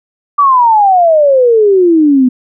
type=exponential sweep; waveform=sine; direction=down; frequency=1174.7 to 246.9 Hz; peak=-4 dBFS; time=0.38-2.29 s; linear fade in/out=10 ms; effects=none